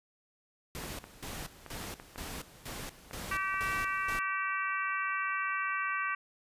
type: noise with tremolo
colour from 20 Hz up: pink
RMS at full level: -41 dBFS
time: 0.75-4.19 s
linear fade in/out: 0 ms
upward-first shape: square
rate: 2.1 Hz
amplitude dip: 80%
type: clicks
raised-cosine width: 0.5 ms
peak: -29 dBFS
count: 8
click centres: 0.838 / 1.041 / 1.663 / 1.84 / 1.999 / 2.159 / 3.111 / 3.542 s
type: harmonic tone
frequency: 385 Hz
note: G4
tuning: 31 cents flat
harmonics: 3 / 4 / 5 / 6 / 7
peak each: -34 / -36 / -38 / -40 / -41 dBFS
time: 3.31-6.15 s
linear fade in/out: 5 ms
effects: resampled to 32000 Hz